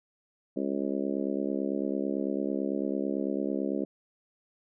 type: harmonic tone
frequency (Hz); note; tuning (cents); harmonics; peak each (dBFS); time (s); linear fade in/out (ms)
69; C#2; -7; 3 / 4 / 5 / 6 / 7 / 8 / 9; -34 / -32 / -34 / -37 / -41 / -38 / -42; 0.56-3.85; 10
effects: none